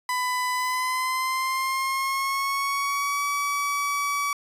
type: tone with pitch glide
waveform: 30% pulse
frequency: 1000 to 1142.1 Hz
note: B5 to D6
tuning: +21 to -49 cents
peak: -21 dBFS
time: 0.09-4.33 s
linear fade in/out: 2 ms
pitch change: +230 cents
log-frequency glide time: 0.53-3.24 s
effects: resampled to 32000 Hz